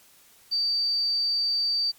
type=tone; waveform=sine; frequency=4629 Hz; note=D8; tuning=26 cents flat; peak=-22 dBFS; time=0.51-1.92 s; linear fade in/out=20 ms; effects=white hiss -56 dBFS RMS until 1.98 s + MP3 96 kbps